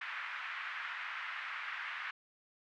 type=band-pass noise; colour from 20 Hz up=white; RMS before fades=-42 dBFS; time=0.01-2.11 s; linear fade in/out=5 ms; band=1200 to 2200 Hz; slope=24 dB/octave; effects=none